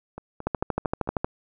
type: two click trains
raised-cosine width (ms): 1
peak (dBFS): -22 / -10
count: 5 / 11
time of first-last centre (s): 0.18-1.075 / 0.47-1.245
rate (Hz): 4.47 / 12.9
effects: none